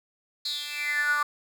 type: tone with high-pass filter sweep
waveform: 10% pulse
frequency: 293.7 Hz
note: D4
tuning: in tune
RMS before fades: -28 dBFS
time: 0.45-1.23 s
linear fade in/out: 5 ms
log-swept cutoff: 4200 to 1200 Hz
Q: 9.6
effects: none